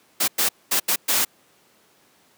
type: noise bursts at uneven times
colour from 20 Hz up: white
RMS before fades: -20 dBFS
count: 5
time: 0.2-0.28 / 0.38-0.49 / 0.71-0.8 / 0.88-0.96 / 1.08-1.25 s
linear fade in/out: 10 ms
effects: pink hiss -58 dBFS RMS until 2.37 s + high-pass 200 Hz 12 dB/octave